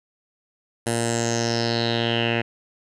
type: tone with low-pass filter sweep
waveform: 10% pulse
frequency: 116.5 Hz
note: A#2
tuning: 1 cent flat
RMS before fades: -23 dBFS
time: 0.86-2.42 s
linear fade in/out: 10 ms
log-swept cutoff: 9900 to 2400 Hz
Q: 5.7
effects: none